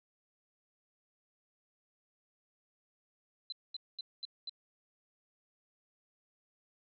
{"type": "tone bursts", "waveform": "sine", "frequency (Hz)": 4048, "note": "B7", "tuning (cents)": 42, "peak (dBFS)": -38, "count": 5, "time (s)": [3.5, 4.495], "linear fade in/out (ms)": 2, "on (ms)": 23, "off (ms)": 220, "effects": []}